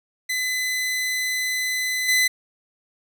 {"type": "tone with level steps", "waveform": "sawtooth", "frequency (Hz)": 2015, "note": "B6", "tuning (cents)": 34, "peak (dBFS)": [-19, -13], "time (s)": [0.29, 2.28], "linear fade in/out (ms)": 10, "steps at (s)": 2.08, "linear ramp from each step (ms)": 10, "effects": []}